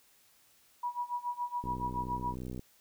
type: tone with tremolo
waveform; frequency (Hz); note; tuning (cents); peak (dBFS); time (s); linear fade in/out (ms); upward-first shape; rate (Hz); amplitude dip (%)
sine; 970; B5; -31; -30; 0.83-2.35; 5; sine; 7.1; 90
type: click train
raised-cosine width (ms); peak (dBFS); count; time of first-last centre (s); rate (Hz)
3; -28; 61; 1.64-2.594; 62.9
effects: white hiss -65 dBFS RMS until 2.8 s